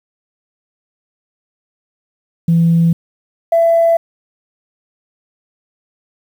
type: tone pair in turn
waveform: sine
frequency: 167.1 / 668.4 Hz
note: E3 / E5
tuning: +24 / +24 cents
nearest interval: 2 octaves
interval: 2400 cents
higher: second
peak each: -7 dBFS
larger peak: neither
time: 2.48-2.93 / 3.52-3.97 s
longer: neither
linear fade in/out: 5 ms
effects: tanh soft clip ceiling -4 dBFS + 7-bit